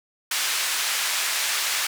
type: band-pass noise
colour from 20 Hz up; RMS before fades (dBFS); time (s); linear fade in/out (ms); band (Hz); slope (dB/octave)
pink; -25; 0.31-1.87; 5; 1600 to 12000; 12
effects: none